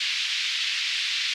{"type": "band-pass noise", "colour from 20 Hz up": "pink", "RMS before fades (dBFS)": -27, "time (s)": [0, 1.34], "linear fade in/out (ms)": 5, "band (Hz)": [2300, 4600], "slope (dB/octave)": 24, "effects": []}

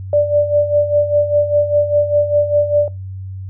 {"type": "tone with tremolo", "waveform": "sine", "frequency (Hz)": 587, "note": "D5", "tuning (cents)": -1, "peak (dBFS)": -8, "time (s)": [0.13, 2.88], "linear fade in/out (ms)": 2, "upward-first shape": "sine", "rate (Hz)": 5, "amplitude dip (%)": 70, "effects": ["noise-tail reverb RT60 0.3 s tail -24 dB re dry", "added 95 Hz sine -25 dBFS peak until 3.49 s"]}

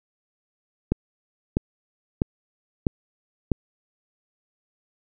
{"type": "click train", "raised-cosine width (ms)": 3, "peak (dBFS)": -7, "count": 5, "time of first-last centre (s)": [0.92, 3.517], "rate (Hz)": 1.54, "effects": []}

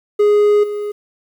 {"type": "tone with level steps", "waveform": "triangle", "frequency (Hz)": 415.3, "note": "G#4", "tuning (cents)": 0, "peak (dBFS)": [-7, -18], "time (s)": [0.19, 0.92], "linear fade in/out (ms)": 10, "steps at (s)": 0.63, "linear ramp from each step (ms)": 10, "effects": ["8-bit"]}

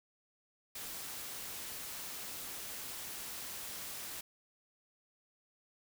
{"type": "noise", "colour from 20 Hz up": "white", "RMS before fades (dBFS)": -44, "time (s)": [0.75, 4.21], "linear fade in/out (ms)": 5, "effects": []}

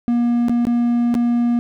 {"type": "tone with dropouts", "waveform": "triangle", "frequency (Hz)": 238.4, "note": "A#3", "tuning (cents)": 39, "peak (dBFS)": -12, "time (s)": [0.08, 1.59], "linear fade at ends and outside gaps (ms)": 0, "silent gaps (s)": [[0.484, 0.495], [0.652, 0.669], [1.142, 1.151]], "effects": []}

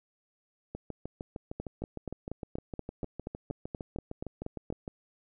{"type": "two click trains", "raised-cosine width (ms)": 2, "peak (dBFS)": [-24, -22], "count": [28, 14], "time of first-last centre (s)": [[0.75, 4.878], [1.6, 4.703]], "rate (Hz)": [6.54, 4.19], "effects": []}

